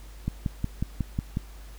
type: click train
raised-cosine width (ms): 5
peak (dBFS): -14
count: 7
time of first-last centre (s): 0.28-1.371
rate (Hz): 5.5
effects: added 50 Hz sine -42 dBFS peak until 1.78 s + pink hiss -53 dBFS RMS until 1.78 s